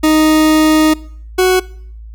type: tone pair in turn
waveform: 40% pulse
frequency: 311.1 / 370 Hz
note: D#4 / F#4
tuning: 0 / 0 cents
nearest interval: minor third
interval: 300 cents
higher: second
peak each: -7 dBFS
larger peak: neither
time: 0.03-0.94 / 1.38-1.6 s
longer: first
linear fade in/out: 10 ms
effects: noise-tail reverb RT60 0.6 s tail -22 dB re dry + added 55 Hz sine -29 dBFS peak until 2.14 s